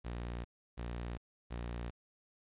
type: tone bursts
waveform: sawtooth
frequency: 59.2 Hz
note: A#1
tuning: 27 cents sharp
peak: -35 dBFS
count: 3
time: 0.04-1.91 s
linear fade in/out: 20 ms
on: 410 ms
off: 320 ms
effects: resampled to 8000 Hz + 11-bit